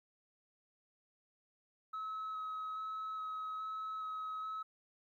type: tone with vibrato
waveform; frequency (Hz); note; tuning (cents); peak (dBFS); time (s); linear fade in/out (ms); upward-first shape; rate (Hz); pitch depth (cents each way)
sine; 1284; E6; -46; -37; 1.93-4.63; 10; square; 1.2; 9
effects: tanh soft clip ceiling -37 dBFS + 13-bit